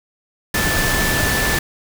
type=tone in noise; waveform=sine; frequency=1755 Hz; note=A6; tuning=5 cents flat; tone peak=-21 dBFS; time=0.54-1.59 s; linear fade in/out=5 ms; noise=pink; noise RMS=-19 dBFS; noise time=0.54-1.59 s; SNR=-5 dB; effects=none